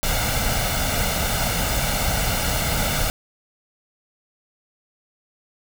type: noise with comb filter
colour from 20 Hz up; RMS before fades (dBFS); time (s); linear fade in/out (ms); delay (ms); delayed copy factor
pink; -22; 0.03-3.1; 0; 1.4; +0.65
effects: none